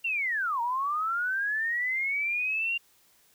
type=linear two-way sweep; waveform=sine; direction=down then up; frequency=2794 to 918 to 2794 Hz; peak=-26 dBFS; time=0.04-2.78 s; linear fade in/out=10 ms; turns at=0.61 s; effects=white hiss -63 dBFS RMS until 3.34 s